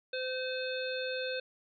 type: harmonic tone with a mistuned harmonic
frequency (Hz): 514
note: C5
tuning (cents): -31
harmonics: 1 / 3 / 5 / 7 / 8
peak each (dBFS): -35 / -40 / -42 / -43 / -44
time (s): 0.13-1.4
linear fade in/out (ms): 5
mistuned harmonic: 8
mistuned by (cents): +67
effects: none